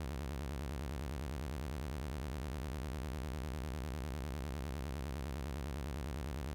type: tone with vibrato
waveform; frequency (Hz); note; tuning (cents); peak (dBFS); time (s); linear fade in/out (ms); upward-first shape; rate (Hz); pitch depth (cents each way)
sawtooth; 69.3; C#2; 0; -35; 0-6.54; 0; square; 9.9; 190
effects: none